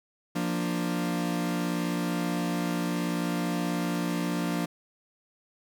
40% pulse chord, Bb major, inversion second, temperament equal, 174.61 / 233.1 / 293.7 Hz, F3 / Bb3 / D4, 0 / 0 / 0 cents, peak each -29 / -33 / -31 dBFS, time 0.35-4.66 s, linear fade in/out 10 ms, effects none

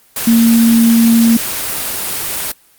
sine tone in noise, 230.1 Hz, A#3, 22 cents flat, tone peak -6 dBFS, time 0.27-1.37 s, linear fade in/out 5 ms, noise white, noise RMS -19 dBFS, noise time 0.16-2.52 s, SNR +10 dB, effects white hiss -49 dBFS RMS until 2.78 s + Opus 24 kbps

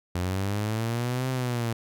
sawtooth linear two-way sweep, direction up then down, 87.31 to 130.81 to 113.6 Hz, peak -22 dBFS, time 0.15-1.73 s, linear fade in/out 5 ms, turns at 1.29 s, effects none

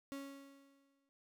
35% pulse tone with exponential decay, 276.5 Hz, C#4, 4 cents flat, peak -40 dBFS, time 0.12-1.09 s, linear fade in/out 0 ms, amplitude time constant 210 ms, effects none

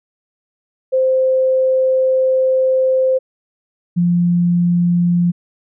sine tone pair in turn, 521 / 174.34 Hz, C5 / F3, -7 / -3 cents, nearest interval octave + perfect fifth, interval 1896 cents, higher first, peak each -11 dBFS, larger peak neither, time 0.92-3.19 / 3.96-5.32 s, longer first, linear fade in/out 20 ms, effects none

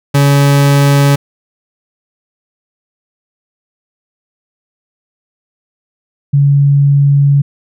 40% pulse / sine tone pair in turn, 141.3 / 141.3 Hz, C#3 / C#3, +34 / +34 cents, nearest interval unison, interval 0 cents, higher neither, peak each -5 dBFS, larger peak neither, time 0.14-1.16 / 6.33-7.42 s, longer second, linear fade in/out 10 ms, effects none

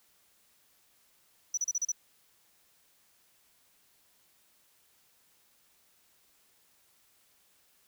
sine tone bursts, 5920 Hz, F#8, in tune, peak -25 dBFS, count 6, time 1.54-1.919 s, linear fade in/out 5 ms, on 34 ms, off 35 ms, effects tanh soft clip ceiling -26 dBFS + white hiss -67 dBFS RMS until 7.87 s

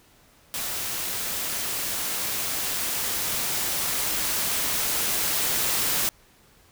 white noise with level ramp, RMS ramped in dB -30 to -24 dBFS, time 0.54-6.09 s, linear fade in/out 0 ms, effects pink hiss -57 dBFS RMS until 6.71 s

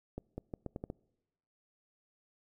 accelerating click train, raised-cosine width 2 ms, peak -26 dBFS, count 7, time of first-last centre 0.18-0.901 s, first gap 200 ms, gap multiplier 0.79, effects noise-tail reverb RT60 1.0 s tail -25 dB re dry

